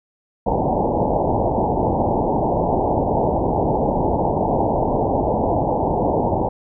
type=low-pass noise; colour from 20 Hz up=white; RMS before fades=-19 dBFS; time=0.46-6.49 s; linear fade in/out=10 ms; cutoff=920 Hz; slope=96 dB/octave; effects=none